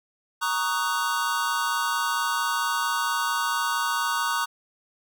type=chord; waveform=square; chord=D# minor seventh; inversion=second; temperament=just; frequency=933.4 / 1120.1 / 1244.5 / 1493.4 Hz; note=A#5 / C#6 / D#6 / F#6; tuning=+2 / +18 / 0 / +16 cents; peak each=-30 dBFS; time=0.41-4.46 s; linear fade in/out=20 ms; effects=none